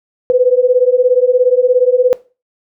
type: beating tone pair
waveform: sine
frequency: 491.6 / 508.6 Hz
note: B4 / C5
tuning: -8 / -49 cents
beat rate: 17 Hz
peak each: -11 dBFS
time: 0.3-2.13 s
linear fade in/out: 0 ms
effects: noise-tail reverb RT60 0.3 s tail -19 dB re dry